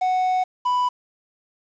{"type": "tone pair in turn", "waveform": "triangle", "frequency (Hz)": [740, 990.9], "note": ["F#5", "B5"], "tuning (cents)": [0, 5], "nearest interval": "perfect fourth", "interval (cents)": 505, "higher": "second", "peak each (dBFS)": -16, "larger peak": "neither", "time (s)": [[0.01, 0.44], [0.65, 0.89]], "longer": "first", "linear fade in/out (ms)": 10, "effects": ["resampled to 16000 Hz", "8-bit"]}